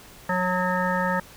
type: harmonic tone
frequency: 182.3 Hz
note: F#3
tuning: 25 cents flat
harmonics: 1 / 3 / 5 / 7 / 9 / 10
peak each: -27 / -28 / -27 / -30 / -32 / -30 dBFS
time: 0.29-1.2 s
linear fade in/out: 5 ms
effects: pink hiss -47 dBFS RMS until 1.36 s